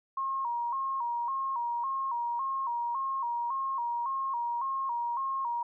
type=tone with vibrato; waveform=sine; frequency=1010 Hz; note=B5; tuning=39 cents sharp; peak=-29 dBFS; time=0.17-5.63 s; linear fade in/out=5 ms; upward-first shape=square; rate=1.8 Hz; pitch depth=110 cents each way; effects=none